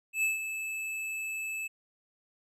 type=tone with ADSR envelope; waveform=square; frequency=2616 Hz; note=E7; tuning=14 cents flat; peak=-25 dBFS; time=0.13-1.68 s; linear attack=100 ms; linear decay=150 ms; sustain=-9 dB; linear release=15 ms; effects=low-pass 12000 Hz 12 dB/octave